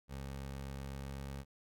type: tone with pitch glide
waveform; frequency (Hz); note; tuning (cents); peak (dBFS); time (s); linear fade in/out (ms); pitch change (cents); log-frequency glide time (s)
20% pulse; 68 to 68.55; C#2 to C#2; -33 to -19; -37; 0.08-1.45; 50; +14; 0.9-1.33
effects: none

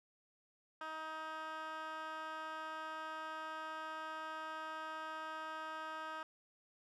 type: tone with band-pass filter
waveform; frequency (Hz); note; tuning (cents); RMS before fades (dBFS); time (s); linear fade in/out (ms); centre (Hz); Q
15% pulse; 315.2; D#4; +23; -45; 0.81-6.23; 2; 1500; 1.9
effects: none

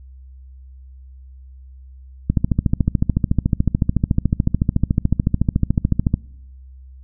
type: click train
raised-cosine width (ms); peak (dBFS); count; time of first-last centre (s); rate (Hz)
5; -3; 54; 2.3-6.141; 13.8
effects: noise-tail reverb RT60 1.0 s tail -25 dB re dry + added 65 Hz sine -38 dBFS peak until 7.03 s

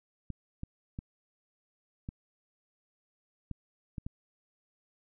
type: clicks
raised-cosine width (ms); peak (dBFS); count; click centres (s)
5; -25; 7; 0.303 / 0.634 / 0.989 / 2.089 / 3.513 / 3.982 / 4.065
effects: none

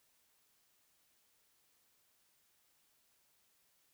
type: silence
effects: white hiss -74 dBFS RMS until 3.93 s

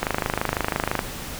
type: click train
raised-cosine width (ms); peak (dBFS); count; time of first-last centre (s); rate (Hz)
0.5; -6; 26; 0.03-0.992; 26
effects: pink hiss -34 dBFS RMS until 1.39 s

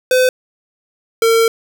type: tone pair in turn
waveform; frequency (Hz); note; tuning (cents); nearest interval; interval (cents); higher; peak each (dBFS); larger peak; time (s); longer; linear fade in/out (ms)
square; 509 / 454.9; C5 / A#4; -48 / -42; major second; 194; first; -10; neither; 0.11-0.29 / 1.22-1.48; second; 2
effects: none

